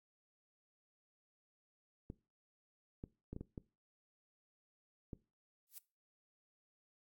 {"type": "clicks", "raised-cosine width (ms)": 3, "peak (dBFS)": -32, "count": 7, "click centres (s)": [2.101, 3.039, 3.33, 3.364, 3.41, 3.578, 5.132]}
{"type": "noise with exponential growth", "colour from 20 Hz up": "violet", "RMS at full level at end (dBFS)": -45, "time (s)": [5.67, 5.78], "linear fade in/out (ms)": 0, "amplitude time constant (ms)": 23}
{"effects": ["noise-tail reverb RT60 0.3 s tail -20 dB re dry", "AAC 64 kbps"]}